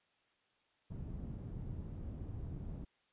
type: low-pass noise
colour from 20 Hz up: white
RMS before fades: -44 dBFS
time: 0.9-2.85 s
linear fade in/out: 10 ms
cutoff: 130 Hz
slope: 12 dB/octave
effects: white hiss -75 dBFS RMS until 3.12 s + resampled to 8000 Hz